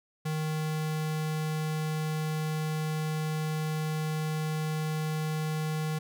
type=tone with notch filter; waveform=square; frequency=155.56 Hz; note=D#3; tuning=in tune; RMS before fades=-31 dBFS; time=0.25-5.99 s; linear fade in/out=10 ms; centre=320 Hz; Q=1.8; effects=none